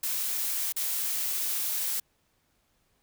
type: noise with dropouts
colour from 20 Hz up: blue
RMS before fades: -30 dBFS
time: 0.03-2 s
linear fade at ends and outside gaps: 5 ms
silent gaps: 0.724-0.763 s
effects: pink hiss -71 dBFS RMS until 3.02 s